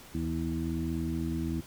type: harmonic tone with a mistuned harmonic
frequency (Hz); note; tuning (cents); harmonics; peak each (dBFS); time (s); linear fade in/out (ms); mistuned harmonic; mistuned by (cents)
81.1; E2; -28; 1 / 2 / 3 / 4; -35 / -35 / -35 / -35; 0.14-1.61; 10; 1; -81
effects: pink hiss -51 dBFS RMS until 1.66 s